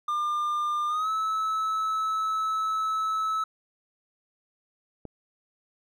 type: tone with pitch glide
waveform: triangle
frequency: 1200 to 1301.1 Hz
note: D6 to E6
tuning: +37 to -23 cents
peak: -23 dBFS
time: 0.08-3.44 s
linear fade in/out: 5 ms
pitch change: +140 cents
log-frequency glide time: 0.88-1.1 s
type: click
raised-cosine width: 2 ms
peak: -25 dBFS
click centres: 5.053 s
effects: none